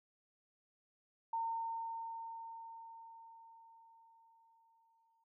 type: tone with exponential decay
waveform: sine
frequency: 912 Hz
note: A#5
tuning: 38 cents flat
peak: -34 dBFS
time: 1.33-5.24 s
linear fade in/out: 5 ms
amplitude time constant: 850 ms
effects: none